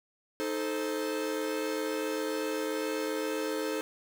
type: chord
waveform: 45% pulse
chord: A diminished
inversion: second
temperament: equal with one note detuned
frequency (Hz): 311.1 / 435.7 / 523.3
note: Eb4 / A4 / C5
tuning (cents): 0 / -17 / 0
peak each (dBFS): -35 / -34 / -36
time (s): 0.4-3.81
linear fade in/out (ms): 0
effects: none